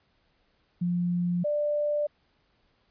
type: tone pair in turn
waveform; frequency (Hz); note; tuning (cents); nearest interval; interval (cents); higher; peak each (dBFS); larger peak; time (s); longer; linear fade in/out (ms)
sine; 175.7 / 591; F3 / D5; +11 / +11; octave + major sixth; 2100; second; -24; neither; 0.81-1.44 / 1.44-2.07; neither; 10
effects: pink hiss -69 dBFS RMS until 2.9 s + resampled to 11025 Hz